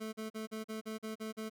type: tone bursts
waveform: 25% pulse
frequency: 218.8 Hz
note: A3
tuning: 9 cents flat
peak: -35 dBFS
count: 9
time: 0-1.498 s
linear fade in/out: 20 ms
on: 130 ms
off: 41 ms
effects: none